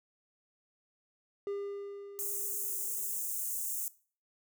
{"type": "tone with exponential decay", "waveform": "triangle", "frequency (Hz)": 401.9, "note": "G4", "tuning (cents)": 43, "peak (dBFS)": -31, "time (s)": [1.47, 3.59], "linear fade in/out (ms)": 1, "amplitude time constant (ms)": 460}
{"type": "high-pass noise", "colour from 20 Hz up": "white", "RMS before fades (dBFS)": -36, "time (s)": [2.19, 3.88], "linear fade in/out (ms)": 0, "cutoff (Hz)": 6600, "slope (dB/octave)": 48}
{"effects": ["noise-tail reverb RT60 0.4 s tail -19 dB re dry"]}